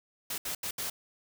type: noise bursts at uneven times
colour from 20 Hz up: white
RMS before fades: -35 dBFS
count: 4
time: 0.3-0.38 / 0.45-0.55 / 0.63-0.71 / 0.78-0.9 s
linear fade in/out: 5 ms
effects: none